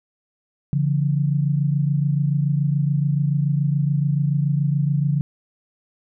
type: tone pair together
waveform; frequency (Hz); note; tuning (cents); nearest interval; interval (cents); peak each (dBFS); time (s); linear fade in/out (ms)
sine; 142.19 / 169.2; C#3 / E3; +44 / +45; minor third; 301; -18 / -23; 0.73-5.21; 0
effects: none